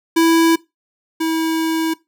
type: tone pair in turn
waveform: square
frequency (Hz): 329.5 / 323.3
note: E4 / E4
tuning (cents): -1 / -34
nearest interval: unison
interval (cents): 33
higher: first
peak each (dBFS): -11 / -17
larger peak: first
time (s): 0.16-0.56 / 1.2-1.94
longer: second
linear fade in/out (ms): 10
effects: noise-tail reverb RT60 0.2 s tail -20 dB re dry